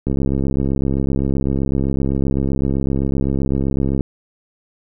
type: click train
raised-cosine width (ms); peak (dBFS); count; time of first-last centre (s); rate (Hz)
3; -7; 268; 0.07-4.008; 67.8
effects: none